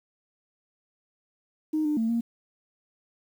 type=tone with pitch steps; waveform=sine; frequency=309.9 / 300 / 224.9 / 232.9 Hz; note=D#4 / D4 / A3 / A#3; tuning=-7 / +37 / +38 / -1 cents; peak=-22 dBFS; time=1.73-2.21 s; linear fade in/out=10 ms; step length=120 ms; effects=tanh soft clip ceiling -18 dBFS + 9-bit